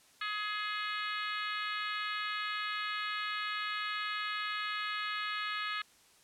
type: harmonic tone with a mistuned harmonic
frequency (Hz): 420.5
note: G#4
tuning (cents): +22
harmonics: 3 / 4 / 5 / 6 / 7 / 8 / 9 / 10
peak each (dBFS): -38 / -40 / -42 / -44 / -45 / -46 / -47 / -48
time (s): 0.21-5.82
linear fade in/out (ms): 5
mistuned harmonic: 10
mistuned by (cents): +26
effects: white hiss -63 dBFS RMS until 6.23 s + low-pass 10000 Hz 12 dB/octave